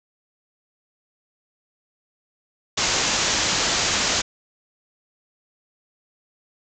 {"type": "low-pass noise", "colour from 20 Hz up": "white", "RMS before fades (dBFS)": -22, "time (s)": [2.77, 4.22], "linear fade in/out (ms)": 10, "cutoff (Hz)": 7300, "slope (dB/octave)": 96, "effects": []}